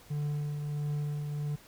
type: tone with tremolo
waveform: triangle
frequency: 147.3 Hz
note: D3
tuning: 6 cents sharp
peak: -27 dBFS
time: 0.1-1.56 s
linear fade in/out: 10 ms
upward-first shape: triangle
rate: 1.5 Hz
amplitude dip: 40%
effects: pink hiss -56 dBFS RMS until 1.67 s